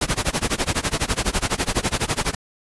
pink noise with tremolo, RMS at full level -19 dBFS, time 0.01-2.35 s, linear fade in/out 5 ms, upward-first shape sine, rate 12 Hz, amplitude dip 95%, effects resampled to 24000 Hz

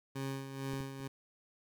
20% pulse tone with tremolo, 135.6 Hz, C#3, 38 cents flat, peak -31 dBFS, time 0.15-1.08 s, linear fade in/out 10 ms, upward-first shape sine, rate 2.2 Hz, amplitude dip 60%
clicks, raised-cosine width 3 ms, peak -32 / -32 / -41 dBFS, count 3, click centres 0.736 / 0.806 / 1.003 s
effects none

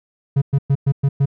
triangle tone bursts, 138.5 Hz, C#3, 1 cent flat, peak -10 dBFS, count 6, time 0.36-1.258 s, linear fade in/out 10 ms, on 58 ms, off 110 ms, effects none

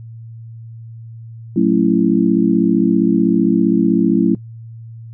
sine chord, F# minor seventh, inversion none, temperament just, 185 / 222 / 277.5 / 333 Hz, F#3 / A3 / C#4 / E4, 0 / +16 / +2 / +18 cents, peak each -16 dBFS, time 1.56-4.35 s, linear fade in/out 5 ms, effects noise-tail reverb RT60 0.1 s tail -21 dB re dry + added 114 Hz sine -31 dBFS peak until 5.13 s

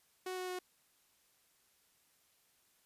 sawtooth tone with pitch steps, 370 / 367.2 / 364.5 Hz, F#4 / F#4 / F#4, 0 / -13 / -26 cents, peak -35 dBFS, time 0.26-0.59 s, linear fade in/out 5 ms, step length 110 ms, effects white hiss -72 dBFS RMS until 2.85 s + resampled to 32000 Hz

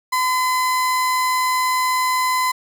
35% pulse tone, 1017 Hz, C6, 50 cents flat, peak -15 dBFS, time 0.12-2.52 s, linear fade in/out 10 ms, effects none

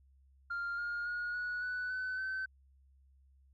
sine tone with pitch steps, 1396.9 / 1418.9 / 1441.2 / 1463.8 / 1486.8 / 1510.2 / 1533.9 Hz, F6 / F6 / F#6 / F#6 / F#6 / F#6 / G6, 0 / +27 / -46 / -19 / +8 / +35 / -38 cents, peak -33 dBFS, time 0.5-2.46 s, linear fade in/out 10 ms, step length 280 ms, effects tanh soft clip ceiling -33 dBFS + added 67 Hz sine -62 dBFS peak until 3.53 s

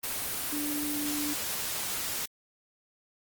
sine tone in noise, 294.6 Hz, D4, 6 cents sharp, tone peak -32 dBFS, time 0.52-1.34 s, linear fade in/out 10 ms, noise white, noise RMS -33 dBFS, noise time 0.03-2.26 s, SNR -2 dB, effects Opus 24 kbps

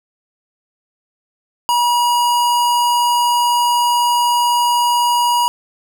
square tone, 962 Hz, B5, 46 cents flat, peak -13 dBFS, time 1.69-5.48 s, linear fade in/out 0 ms, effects none

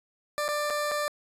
20% pulse tone with dropouts, 592 Hz, D5, 14 cents sharp, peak -22 dBFS, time 0.38-1.08 s, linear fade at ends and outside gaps 0 ms, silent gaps 0.481-0.487 / 0.701-0.705 / 0.913-0.917 s, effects resampled to 32000 Hz

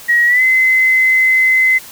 sine tone with pitch glide, 1900 to 2048 Hz, A#6 to C7, +33 to -38 cents, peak -8 dBFS, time 0.08-1.79 s, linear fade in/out 20 ms, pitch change +129 cents, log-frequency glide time 0.26-0.43 s, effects white hiss -35 dBFS RMS until 1.91 s

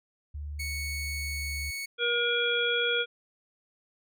sine tone with pitch glide, 73.42 to 72.2 Hz, D2 to D2, 0 to -29 cents, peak -34 dBFS, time 0.34-1.71 s, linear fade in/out 10 ms, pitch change -29 cents, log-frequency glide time 1.15-1.5 s
sawtooth tone, 2217 Hz, C#7, in tune, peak -30 dBFS, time 0.59-1.86 s, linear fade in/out 10 ms
harmonic tone, 476.6 Hz, A#4, 38 cents sharp, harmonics 1 / 3 / 5 / 7, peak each -30 / -29 / -33 / -29 dBFS, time 1.98-3.06 s, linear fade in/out 50 ms
effects none

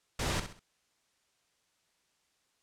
pink noise with echo, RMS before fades -32 dBFS, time 0.19-0.4 s, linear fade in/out 5 ms, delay 65 ms, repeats 3, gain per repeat -9 dB, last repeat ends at 0.595 s, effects white hiss -74 dBFS RMS until 2.62 s + low-pass 8000 Hz 12 dB/octave

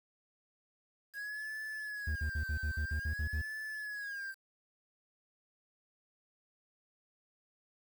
triangle tone with vibrato, 1642 Hz, G#6, 20 cents flat, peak -37 dBFS, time 1.13-4.35 s, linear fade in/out 50 ms, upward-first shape sine, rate 0.51 Hz, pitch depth 100 cents each way
triangle tone bursts, 75.2 Hz, D2, 42 cents sharp, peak -30 dBFS, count 10, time 2.07-3.416 s, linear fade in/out 5 ms, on 86 ms, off 54 ms
effects 9-bit

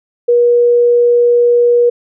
sine tone, 480 Hz, B4, 49 cents flat, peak -6 dBFS, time 0.28-1.9 s, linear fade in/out 10 ms, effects none

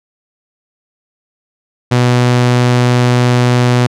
sawtooth tone, 123.2 Hz, B2, 4 cents flat, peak -4 dBFS, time 1.91-3.87 s, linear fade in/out 10 ms, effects low-pass 7000 Hz 12 dB/octave

